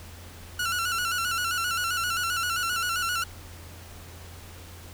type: tone with vibrato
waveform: sawtooth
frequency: 1406 Hz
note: F6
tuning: 11 cents sharp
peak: -22 dBFS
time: 0.59-3.24 s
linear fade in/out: 5 ms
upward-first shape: square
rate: 7.6 Hz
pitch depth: 63 cents each way
effects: added 86 Hz sine -44 dBFS peak until 4.93 s + pink hiss -47 dBFS RMS until 4.93 s